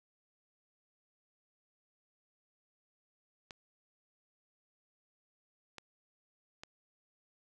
clicks, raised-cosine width 0.2 ms, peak -28 dBFS, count 3, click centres 3.508 / 5.783 / 6.635 s, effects none

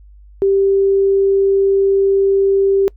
sine tone, 392 Hz, G4, in tune, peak -10 dBFS, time 0.42-2.88 s, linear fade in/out 0 ms, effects noise-tail reverb RT60 0.1 s tail -25 dB re dry + added 50 Hz sine -39 dBFS peak until 2.96 s

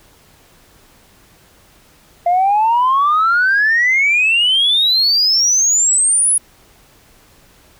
sine exponential sweep, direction up, 686 to 10548 Hz, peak -9 dBFS, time 2.26-6.38 s, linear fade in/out 5 ms, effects tanh soft clip ceiling -7 dBFS + pink hiss -49 dBFS RMS until 7.79 s

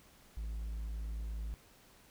triangle tone, 54.6 Hz, A1, 13 cents flat, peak -35 dBFS, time 0.37-1.54 s, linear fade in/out 0 ms, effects pink hiss -62 dBFS RMS until 2.1 s

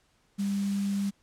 sine tone in noise, 199.2 Hz, G3, 28 cents sharp, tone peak -26 dBFS, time 0.38-1.11 s, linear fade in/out 20 ms, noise white, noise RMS -44 dBFS, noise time 0.38-1.11 s, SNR +15 dB, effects pink hiss -68 dBFS RMS until 1.22 s + low-pass 9000 Hz 12 dB/octave

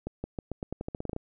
accelerating click train, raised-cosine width 2 ms, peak -20 dBFS, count 14, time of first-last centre 0.07-1.164 s, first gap 170 ms, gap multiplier 0.87, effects none

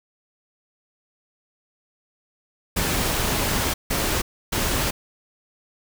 pink noise bursts at uneven times, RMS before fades -23 dBFS, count 3, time 2.76-3.74 / 3.9-4.22 / 4.52-4.91 s, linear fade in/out 10 ms, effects none

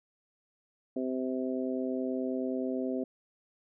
harmonic tone, 129.4 Hz, C3, 19 cents flat, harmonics 2 / 3 / 4 / 5, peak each -32 / -36 / -38 / -40 dBFS, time 0.96-3.04 s, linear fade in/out 5 ms, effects none

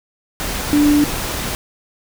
sine tone in noise, 293.7 Hz, D4, in tune, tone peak -10 dBFS, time 0.73-1.04 s, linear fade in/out 0 ms, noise pink, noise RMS -23 dBFS, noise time 0.4-1.55 s, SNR +10 dB, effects none

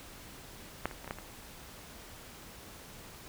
clicks, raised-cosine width 0.5 ms, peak -15 / -29 / -30 / -26 / -20 / -29 dBFS, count 6, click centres 0.856 / 0.912 / 1.045 / 1.077 / 1.109 / 1.186 s, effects pink hiss -50 dBFS RMS until 3.28 s

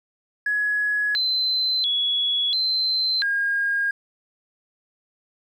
triangle tone with pitch steps, 1682 / 4067 / 3370 / 4090 / 1624 Hz, G#6 / C8 / G#7 / C8 / G#6, +22 / -50 / +25 / -40 / -39 cents, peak -16 dBFS, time 0.46-3.91 s, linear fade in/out 5 ms, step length 690 ms, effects tanh soft clip ceiling -18 dBFS

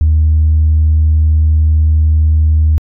sine tone, 77.78 Hz, D#2, in tune, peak -5 dBFS, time 0.01-2.78 s, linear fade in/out 0 ms, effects tanh soft clip ceiling -3 dBFS

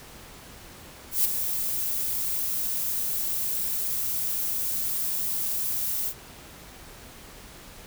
violet noise with ADSR envelope, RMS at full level -20 dBFS, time 1.11-6.14 s, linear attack 140 ms, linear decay 8 ms, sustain -8 dB, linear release 65 ms, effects pink hiss -46 dBFS RMS until 7.86 s

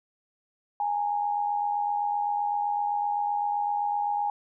sine tone pair together, 826 / 913.8 Hz, G#5 / A#5, -10 / -35 cents, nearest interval major second, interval 175 cents, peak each -25 / -34 dBFS, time 0.8-4.3 s, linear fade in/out 2 ms, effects none

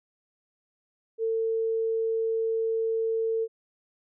sine tone, 450 Hz, A4, 39 cents sharp, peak -24 dBFS, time 1.18-3.48 s, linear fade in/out 50 ms, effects none

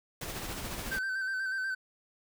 pink noise with tremolo, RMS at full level -37 dBFS, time 0.21-0.99 s, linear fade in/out 5 ms, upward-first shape sine, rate 14 Hz, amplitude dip 35%
triangle tone with vibrato, 1543 Hz, G6, 28 cents flat, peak -29 dBFS, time 0.91-1.75 s, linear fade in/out 10 ms, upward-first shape square, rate 8.2 Hz, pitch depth 29 cents each way
effects none

